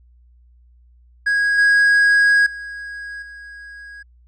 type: tone with level steps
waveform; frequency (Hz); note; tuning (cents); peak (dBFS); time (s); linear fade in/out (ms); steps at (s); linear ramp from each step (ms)
triangle; 1649; G#6; -13; -13 / -9 / -27 / -33; 1.26-4.03; 10; 1.58 / 2.46 / 3.22; 5
effects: added 60 Hz sine -48 dBFS peak until 4.27 s + resampled to 24000 Hz